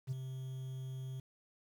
triangle tone with ADSR envelope, 130.81 Hz, C3, in tune, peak -29 dBFS, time 0.07-1.2 s, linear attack 45 ms, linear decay 15 ms, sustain -9 dB, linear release 4 ms, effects tanh soft clip ceiling -29 dBFS + 10-bit

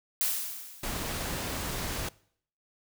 blue noise with exponential decay, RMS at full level -26 dBFS, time 0.21-1.18 s, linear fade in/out 0 ms, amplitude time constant 210 ms
pink noise, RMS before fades -34 dBFS, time 0.83-2.09 s, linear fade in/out 5 ms
effects noise-tail reverb RT60 0.6 s tail -22 dB re dry

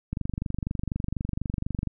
click train, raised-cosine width 5 ms, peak -16 dBFS, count 43, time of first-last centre 0.13-1.873 s, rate 24.1 Hz, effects none

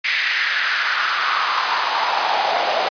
pink noise with high-pass filter sweep, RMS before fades -19 dBFS, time 0.04-2.89 s, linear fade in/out 10 ms, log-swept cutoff 2100 to 630 Hz, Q 3.6, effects resampled to 11025 Hz

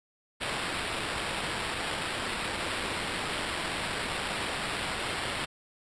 white noise with sample-and-hold, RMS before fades -33 dBFS, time 0.4-5.46 s, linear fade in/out 20 ms, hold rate 6300 Hz, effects resampled to 22050 Hz

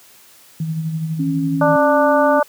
sine tone with tremolo, 160 Hz, D#3, 49 cents sharp, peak -17 dBFS, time 0.6-1.76 s, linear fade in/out 2 ms, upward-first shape sine, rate 12 Hz, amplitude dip 45%
sine tone, 275 Hz, C#4, 14 cents flat, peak -18 dBFS, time 1.19-2.4 s, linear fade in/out 10 ms
harmonic tone, 295.4 Hz, D4, 10 cents sharp, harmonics 2 / 3 / 4 / 5, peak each -14 / -18 / -20 / -22 dBFS, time 1.61-2.43 s, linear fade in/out 5 ms
effects white hiss -47 dBFS RMS until 2.48 s + high-pass 100 Hz 12 dB/octave

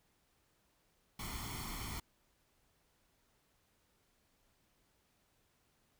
pink noise with comb filter, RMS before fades -43 dBFS, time 1.19-2 s, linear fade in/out 5 ms, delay 0.92 ms, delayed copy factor +0.75, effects pink hiss -75 dBFS RMS until 5.99 s

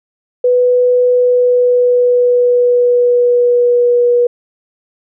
sine tone with pitch glide, 495.2 to 483.6 Hz, B4 to B4, +5 to -36 cents, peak -7 dBFS, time 0.44-4.27 s, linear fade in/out 5 ms, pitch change -41 cents, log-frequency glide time 1.07-4.08 s, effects none

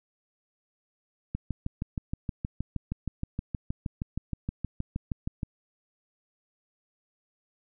click train, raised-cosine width 5 ms, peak -18 dBFS, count 27, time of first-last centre 1.35-5.432 s, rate 6.37 Hz, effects none

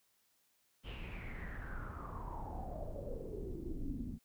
brown noise with low-pass filter sweep, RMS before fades -43 dBFS, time 0.83-4.19 s, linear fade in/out 50 ms, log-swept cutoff 3100 to 220 Hz, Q 7.9, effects white hiss -75 dBFS RMS until 4.24 s

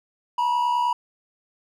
triangle tone pair together, 900.3 / 970 Hz, A5 / B5, +39 / -31 cents, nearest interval minor second, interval 130 cents, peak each -27 / -18 dBFS, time 0.38-0.93 s, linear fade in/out 5 ms, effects none

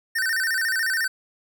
square tone with vibrato, 1670 Hz, G#6, 9 cents sharp, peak -22 dBFS, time 0.15-1.08 s, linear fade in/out 10 ms, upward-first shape square, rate 14 Hz, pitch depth 150 cents each way, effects none

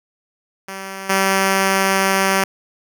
5% pulse tone with level steps, 193.1 Hz, G3, 26 cents flat, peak -17 / -3 dBFS, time 0.68-2.44 s, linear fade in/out 5 ms, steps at 1.09 s, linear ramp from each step 10 ms, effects none

